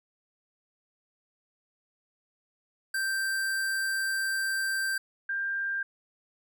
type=tone pair in turn; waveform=square / sine; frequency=1568 / 1590.8 Hz; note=G6 / G6; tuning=0 / +25 cents; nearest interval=unison; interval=25 cents; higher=second; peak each=-28 dBFS; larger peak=neither; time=2.94-4.98 / 5.29-5.83 s; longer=first; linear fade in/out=5 ms; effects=none